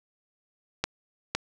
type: clicks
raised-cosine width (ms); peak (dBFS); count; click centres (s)
0.2; -8; 2; 0.84 / 1.35
effects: none

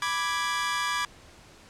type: chord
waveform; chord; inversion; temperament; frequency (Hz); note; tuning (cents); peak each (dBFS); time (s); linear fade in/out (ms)
sawtooth; G# diminished; first; equal; 987.8 / 1174.7 / 1661.2; B5 / D6 / G#6; 0 / 0 / 0; -28 / -26 / -27; 0.02-1.05; 2
effects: pink hiss -52 dBFS RMS until 1.69 s + low-pass 8000 Hz 12 dB/octave

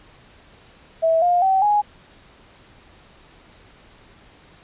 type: tone with pitch steps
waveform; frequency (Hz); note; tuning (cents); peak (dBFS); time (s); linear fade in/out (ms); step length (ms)
sine; 652 / 706.9 / 766.5 / 831; E5 / F5 / G5 / G#5; -19 / +21 / -39 / +1; -14; 1.02-1.82; 20; 200
effects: pink hiss -50 dBFS RMS until 4.63 s + resampled to 8000 Hz

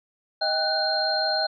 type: tone cluster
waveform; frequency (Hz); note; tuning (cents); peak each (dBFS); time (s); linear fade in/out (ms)
sine; 630 / 789 / 1489 / 4188; D#5 / G5 / F#6 / C8; +21 / +11 / +11 / +1; -27 / -28 / -30 / -25; 0.41-1.47; 10
effects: none

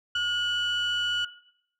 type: tone pair together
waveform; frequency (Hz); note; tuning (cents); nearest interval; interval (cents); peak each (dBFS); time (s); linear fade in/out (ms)
sine; 1434.5 / 2960; F6 / F#7; +46 / 0; octave + minor second; 1254; -25; 0.15-1.25; 5
effects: noise-tail reverb RT60 0.7 s tail -18 dB re dry + tanh soft clip ceiling -21 dBFS

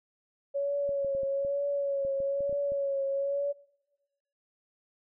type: tone with vibrato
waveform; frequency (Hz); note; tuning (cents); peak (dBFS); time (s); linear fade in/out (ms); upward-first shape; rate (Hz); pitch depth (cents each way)
sine; 558; C#5; +11; -27; 0.54-3.53; 20; triangle; 1.1; 38
type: clicks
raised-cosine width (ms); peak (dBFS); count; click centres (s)
3; -34; 11; 0.892 / 1.047 / 1.15 / 1.233 / 1.449 / 2.05 / 2.203 / 2.406 / 2.495 / 2.527 / 2.72
effects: noise-tail reverb RT60 1.0 s tail -23 dB re dry

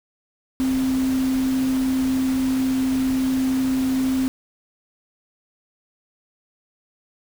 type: tone in noise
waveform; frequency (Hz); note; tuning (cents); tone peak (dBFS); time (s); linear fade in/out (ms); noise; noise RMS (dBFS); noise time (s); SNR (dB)
sine; 261.6; C4; 0; -18; 0.6-4.28; 0; pink; -34; 0.6-4.28; +13
effects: none

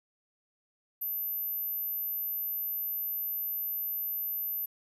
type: tone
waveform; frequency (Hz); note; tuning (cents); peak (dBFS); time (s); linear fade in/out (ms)
sine; 12120; F#9; +40; -31; 1.01-4.66; 10
effects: 11-bit

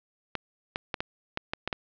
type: clicks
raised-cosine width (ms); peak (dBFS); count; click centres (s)
0.3; -13; 8; 0.353 / 0.759 / 0.942 / 1.005 / 1.374 / 1.535 / 1.676 / 1.728
effects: low-pass 5000 Hz 12 dB/octave

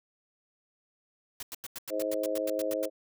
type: noise bursts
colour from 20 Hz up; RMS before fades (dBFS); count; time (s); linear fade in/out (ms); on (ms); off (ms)
white; -39; 13; 1.4-2.856; 2; 28; 91
type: harmonic tone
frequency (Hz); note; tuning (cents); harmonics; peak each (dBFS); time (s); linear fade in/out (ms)
105.7; G#2; +31; 3 / 4 / 5 / 6; -36 / -39 / -31 / -34; 1.89-2.9; 50
effects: none

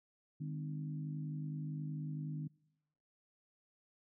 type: harmonic tone with a mistuned harmonic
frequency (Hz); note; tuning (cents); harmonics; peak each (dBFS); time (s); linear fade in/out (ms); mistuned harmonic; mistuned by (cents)
50.8; G#1; -38; 3 / 4 / 5 / 6; -39 / -53 / -48 / -53; 0.4-2.48; 10; 5; +19
effects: noise-tail reverb RT60 1.0 s tail -26 dB re dry

